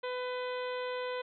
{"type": "harmonic tone with a mistuned harmonic", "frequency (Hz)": 500, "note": "B4", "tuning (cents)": 21, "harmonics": [1, 2, 3, 4, 5, 6, 7, 8], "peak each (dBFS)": [-35, -41, -45, -47, -49, -51, -52, -53], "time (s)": [0.03, 1.22], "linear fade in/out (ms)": 10, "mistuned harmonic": 6, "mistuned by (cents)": 64, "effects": []}